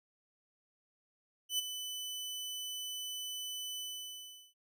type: tone with ADSR envelope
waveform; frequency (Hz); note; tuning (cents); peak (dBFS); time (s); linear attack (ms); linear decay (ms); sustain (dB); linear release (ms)
sawtooth; 3000; F#7; +23; -26; 1.49-4.54; 97; 17; -10; 750
effects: none